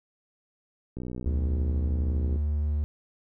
click train, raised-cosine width 3 ms, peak -23 dBFS, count 87, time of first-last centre 0.97-2.359 s, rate 61.9 Hz
triangle tone with pitch glide, 73.42 to 74.49 Hz, D2 to D2, 0 to +25 cents, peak -22 dBFS, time 1.26-2.84 s, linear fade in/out 0 ms, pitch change +25 cents, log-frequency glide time 1.36-1.63 s
effects none

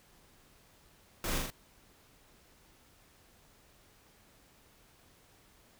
pink noise with echo, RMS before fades -36 dBFS, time 1.24-1.38 s, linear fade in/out 2 ms, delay 41 ms, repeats 3, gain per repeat -2 dB, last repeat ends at 1.503 s, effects pink hiss -63 dBFS RMS until 5.79 s

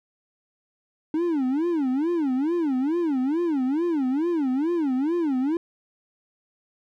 triangle tone with vibrato, 298 Hz, D4, 25 cents sharp, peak -19 dBFS, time 1.14-5.57 s, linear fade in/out 2 ms, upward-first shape sine, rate 2.3 Hz, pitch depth 280 cents each way, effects none

